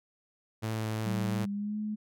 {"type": "tone with vibrato", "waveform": "sawtooth", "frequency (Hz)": 110, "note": "A2", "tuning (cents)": 0, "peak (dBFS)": -27, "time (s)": [0.62, 1.46], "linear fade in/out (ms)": 20, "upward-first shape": "sine", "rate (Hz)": 2.7, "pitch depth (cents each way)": 10}
{"type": "tone with pitch glide", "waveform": "sine", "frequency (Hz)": [191.4, 212.4], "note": ["G3", "G#3"], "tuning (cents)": [-41, 39], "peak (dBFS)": -31, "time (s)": [1.05, 1.96], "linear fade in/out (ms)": 20, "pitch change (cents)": 180, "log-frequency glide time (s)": [1.26, 1.78]}
{"effects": []}